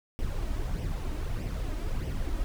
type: noise with flanger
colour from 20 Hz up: brown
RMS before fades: -31 dBFS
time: 0.19-2.44 s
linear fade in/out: 0 ms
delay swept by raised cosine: 0.35 to 3.25 ms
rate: 1.6 Hz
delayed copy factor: +0.55
effects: none